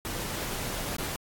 pink noise with dropouts, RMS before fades -34 dBFS, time 0.05-1.16 s, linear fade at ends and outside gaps 0 ms, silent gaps 0.966-0.984 s, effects AAC 64 kbps

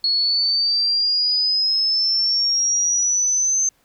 sine exponential sweep, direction up, 4338 to 6272 Hz, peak -16 dBFS, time 0.04-3.69 s, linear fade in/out 2 ms, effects pink hiss -61 dBFS RMS until 3.84 s

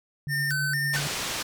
sine tone with tremolo, 144.1 Hz, D3, 33 cents flat, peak -28 dBFS, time 0.27-1.07 s, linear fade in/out 0 ms, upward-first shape triangle, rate 8.9 Hz, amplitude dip 35%
square tone with vibrato, 1661.2 Hz, G#6, in tune, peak -26 dBFS, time 0.28-1.01 s, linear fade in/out 50 ms, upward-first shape square, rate 2.2 Hz, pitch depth 150 cents each way
blue noise with exponential decay, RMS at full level -32 dBFS, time 0.5-0.58 s, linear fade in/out 5 ms, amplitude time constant 17 ms
white low-pass noise, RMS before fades -31 dBFS, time 0.93-1.43 s, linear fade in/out 10 ms, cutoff 6000 Hz, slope 12 dB/octave
effects none

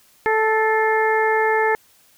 harmonic tone with a mistuned harmonic, 438.7 Hz, A4, 5 cents flat, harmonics 1 / 2 / 3 / 4 / 5, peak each -19 / -20 / -29 / -22 / -27 dBFS, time 0.26-1.75 s, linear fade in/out 0 ms, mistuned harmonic 5, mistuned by -50 cents, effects white hiss -55 dBFS RMS until 2.17 s

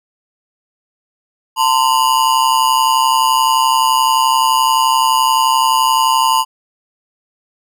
square ring-modulated tone, 965 Hz, B5, 40 cents flat, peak -8 dBFS, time 1.56-6.45 s, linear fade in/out 50 ms, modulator 65.8 Hz, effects none

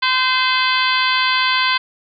harmonic tone with a mistuned harmonic, 515 Hz, C5, 28 cents flat, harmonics 2 / 3 / 4 / 5 / 6 / 7 / 8 / 9, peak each -19 / -21 / -22 / -23 / -24 / -24 / -25 / -26 dBFS, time 0.02-1.78 s, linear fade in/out 10 ms, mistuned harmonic 7, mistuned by -70 cents, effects none

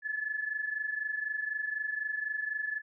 sine tone pair together, 1717 / 1741 Hz, A6 / A6, -43 / -19 cents, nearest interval unison, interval 24 cents, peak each -33 / -37 dBFS, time 0.02-2.82 s, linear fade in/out 50 ms, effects none

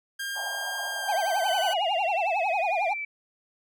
sawtooth tone with pitch glide, 1606 to 1522.9 Hz, G6 to F#6, +41 to +49 cents, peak -27 dBFS, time 0.19-1.74 s, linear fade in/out 10 ms, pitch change -92 cents, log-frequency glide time 0.93-1.61 s
white band-pass noise, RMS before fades -38 dBFS, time 0.35-1.75 s, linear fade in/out 10 ms, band 650 to 870 Hz, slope 48 dB/octave
triangle tone with vibrato, 740 Hz, F#5, in tune, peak -22 dBFS, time 1.08-2.94 s, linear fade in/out 10 ms, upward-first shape triangle, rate 11 Hz, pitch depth 270 cents each way
sine exponential sweep, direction down, 3051 to 2302 Hz, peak -30 dBFS, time 1.46-3.05 s, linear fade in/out 5 ms
effects none

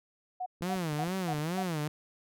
sine tone bursts, 734 Hz, F#5, 14 cents flat, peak -32 dBFS, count 5, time 0.4-1.63 s, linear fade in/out 10 ms, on 62 ms, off 230 ms
clicks, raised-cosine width 3 ms, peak -37 dBFS, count 6, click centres 0.61 / 0.761 / 0.93 / 1.079 / 1.344 / 1.386 s
sawtooth tone with vibrato, 168.5 Hz, E3, 38 cents sharp, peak -27 dBFS, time 0.62-1.88 s, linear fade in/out 2 ms, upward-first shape sine, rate 2.3 Hz, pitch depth 220 cents each way
effects none

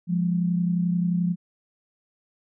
sine tone pair together, 174.61 / 206 Hz, F3 / G#3, 0 / -14 cents, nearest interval minor third, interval 286 cents, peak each -21 / -29 dBFS, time 0.07-1.36 s, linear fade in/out 50 ms, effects none

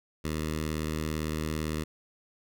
10% pulse tone with notch filter, 77.78 Hz, D#2, in tune, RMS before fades -32 dBFS, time 0.24-1.84 s, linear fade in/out 10 ms, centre 740 Hz, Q 1.1, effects none

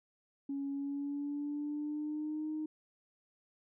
sine tone with pitch glide, 278.4 to 308.9 Hz, C#4 to D#4, +8 to -12 cents, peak -34 dBFS, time 0.49-2.66 s, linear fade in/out 5 ms, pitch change +180 cents, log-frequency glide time 0.71-2.49 s, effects tanh soft clip ceiling -30 dBFS

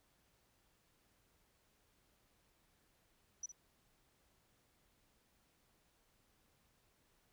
sine tone with echo, 5920 Hz, F#8, in tune, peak -40 dBFS, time 3.43-3.46 s, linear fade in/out 5 ms, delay 59 ms, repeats 1, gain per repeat -10 dB, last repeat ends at 3.519 s, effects pink hiss -75 dBFS RMS until 7.32 s

